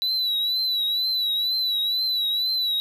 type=tone with vibrato; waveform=triangle; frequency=3951 Hz; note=B7; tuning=in tune; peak=-20 dBFS; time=0.02-2.8 s; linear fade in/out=0 ms; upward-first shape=triangle; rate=2.1 Hz; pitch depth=74 cents each way; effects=none